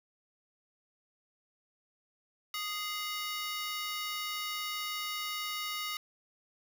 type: ring-modulated tone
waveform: 20% pulse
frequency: 1661.2 Hz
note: G#6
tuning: in tune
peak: -27 dBFS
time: 2.54-5.97 s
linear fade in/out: 2 ms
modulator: 423 Hz
effects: none